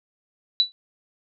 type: tone with exponential decay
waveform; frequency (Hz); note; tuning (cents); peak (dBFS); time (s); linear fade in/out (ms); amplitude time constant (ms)
sine; 3951; B7; 0; -11; 0.6-0.72; 0; 24
effects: none